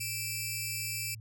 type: tone pair together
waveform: 10% pulse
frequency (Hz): 2349 / 2637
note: D7 / E7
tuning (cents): 0 / 0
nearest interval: major second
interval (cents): 200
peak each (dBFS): -28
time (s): 0-1.15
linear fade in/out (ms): 10
effects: added 110 Hz sine -43 dBFS peak until 1.2 s